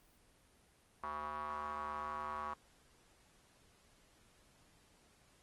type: tone with band-pass filter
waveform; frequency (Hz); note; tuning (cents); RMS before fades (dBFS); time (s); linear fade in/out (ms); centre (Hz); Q
square; 74.9; D2; +35; -42; 1.03-2.54; 5; 1100; 6.9
effects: pink hiss -68 dBFS RMS until 5.42 s + Opus 24 kbps